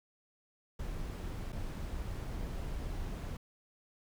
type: noise with dropouts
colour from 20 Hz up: brown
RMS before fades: -39 dBFS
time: 0.79-3.37 s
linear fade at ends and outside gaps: 5 ms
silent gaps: 1.522-1.526 s
effects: none